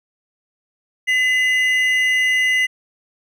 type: tone pair together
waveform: triangle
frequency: 2020 / 2839 Hz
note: B6 / F7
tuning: +39 / +28 cents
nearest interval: tritone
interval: 589 cents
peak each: -13 / -22 dBFS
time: 1.07-2.67 s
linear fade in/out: 20 ms
effects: none